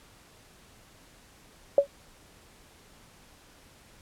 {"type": "tone with exponential decay", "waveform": "sine", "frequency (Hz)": 562, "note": "C#5", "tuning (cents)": 24, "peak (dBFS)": -11, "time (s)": [1.78, 1.87], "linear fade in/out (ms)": 2, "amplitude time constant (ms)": 19, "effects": ["pink hiss -56 dBFS RMS until 4.01 s", "low-pass 12000 Hz 12 dB/octave"]}